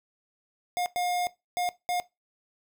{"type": "tone bursts at uneven times", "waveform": "square", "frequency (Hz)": 713, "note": "F5", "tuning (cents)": 36, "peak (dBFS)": -27, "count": 4, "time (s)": [[0.77, 0.86], [0.96, 1.27], [1.57, 1.69], [1.89, 2]], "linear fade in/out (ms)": 0, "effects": ["noise-tail reverb RT60 0.2 s tail -18 dB re dry"]}